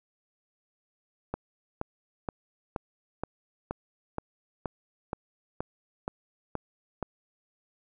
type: click train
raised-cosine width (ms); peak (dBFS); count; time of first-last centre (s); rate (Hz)
1; -17; 13; 1.34-7.027; 2.11
effects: none